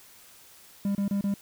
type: tone bursts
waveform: triangle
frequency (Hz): 200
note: G3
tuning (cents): +35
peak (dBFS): -22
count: 4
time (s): 0.85-1.34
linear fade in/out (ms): 2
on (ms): 100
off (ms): 30
effects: white hiss -53 dBFS RMS until 1.41 s